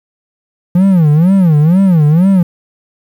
triangle tone with vibrato, 170.1 Hz, F3, 45 cents flat, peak -3 dBFS, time 0.75-2.43 s, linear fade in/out 5 ms, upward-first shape sine, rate 2.1 Hz, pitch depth 250 cents each way, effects 7-bit

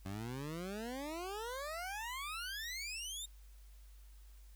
20% pulse exponential sweep, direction up, 92.5 to 3729 Hz, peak -36 dBFS, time 0.05-3.26 s, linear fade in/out 10 ms, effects added 50 Hz sine -54 dBFS peak until 4.55 s + white hiss -69 dBFS RMS until 4.55 s

